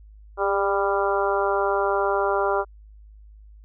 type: harmonic tone with a mistuned harmonic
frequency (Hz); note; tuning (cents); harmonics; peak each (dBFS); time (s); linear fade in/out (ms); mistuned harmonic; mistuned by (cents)
197.7; G3; +15; 2 / 3 / 4 / 5 / 6 / 7; -24 / -26 / -27 / -28 / -29 / -29; 0.37-2.65; 50; 2; +20
effects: added 52 Hz sine -44 dBFS peak until 3.64 s

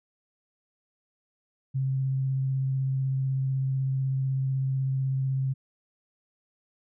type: tone with vibrato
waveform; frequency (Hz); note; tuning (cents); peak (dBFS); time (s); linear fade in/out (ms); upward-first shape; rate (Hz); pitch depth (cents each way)
sine; 133.4; C3; +34; -24; 1.74-5.54; 20; triangle; 16; 15
effects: none

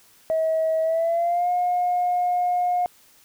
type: tone with pitch glide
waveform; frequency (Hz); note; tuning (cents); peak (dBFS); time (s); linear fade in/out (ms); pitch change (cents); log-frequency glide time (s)
sine; 641 to 715.4; E5 to F5; -49 to +41; -18; 0.3-2.86; 0; +190; 0.82-1.5
effects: tanh soft clip ceiling -15 dBFS + white hiss -55 dBFS RMS until 3.24 s

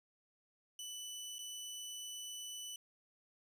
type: tone with dropouts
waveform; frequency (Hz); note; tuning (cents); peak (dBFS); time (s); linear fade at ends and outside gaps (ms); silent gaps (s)
20% pulse; 2982; F#7; +13; -39; 0.79-2.76; 2; 1.384-1.39
effects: none

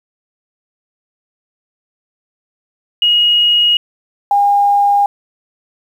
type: tone pair in turn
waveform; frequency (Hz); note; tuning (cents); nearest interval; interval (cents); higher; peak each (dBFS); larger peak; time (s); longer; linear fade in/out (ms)
sine; 2885 / 809.6; F#7 / G#5; -44 / -44; octave + minor seventh; 2200; first; -8; neither; 3.02-3.77 / 4.31-5.06; neither; 2
effects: 7-bit

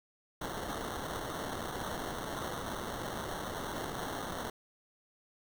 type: noise with sample-and-hold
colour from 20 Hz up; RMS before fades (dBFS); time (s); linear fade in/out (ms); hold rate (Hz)
blue; -39; 0.41-4.5; 5; 2450
effects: none

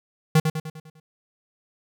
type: tone with echo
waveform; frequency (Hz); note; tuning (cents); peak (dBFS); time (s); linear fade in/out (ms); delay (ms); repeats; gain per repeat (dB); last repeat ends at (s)
square; 156.9; D#3; +15; -14; 0.35-0.4; 5; 100; 6; -6; 1
effects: none

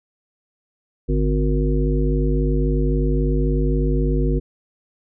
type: harmonic tone with a mistuned harmonic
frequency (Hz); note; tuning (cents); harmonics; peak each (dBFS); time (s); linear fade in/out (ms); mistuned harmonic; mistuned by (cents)
51.91; G#1; 0; 1 / 3 / 5 / 7 / 9; -18 / -23 / -25 / -26 / -28; 1.08-4.4; 20; 3; -85
effects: none

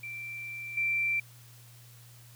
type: tone with level steps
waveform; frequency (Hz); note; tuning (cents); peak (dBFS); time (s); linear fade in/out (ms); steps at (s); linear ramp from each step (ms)
sine; 2349; D7; 0; -37 / -26; 0.03-1.2; 5; 0.77; 5
effects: added 119 Hz sine -52 dBFS peak until 2.35 s + white hiss -57 dBFS RMS until 2.35 s

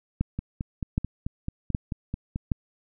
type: two click trains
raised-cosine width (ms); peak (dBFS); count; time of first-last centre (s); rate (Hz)
5; -17 / -11; 10 / 4; 0.39-2.359 / 0.21-2.518; 4.57 / 1.3
effects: none

